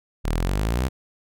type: exponential sweep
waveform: sawtooth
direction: up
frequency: 36.71 to 68.1 Hz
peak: -17 dBFS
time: 0.24-0.89 s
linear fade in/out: 20 ms
effects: none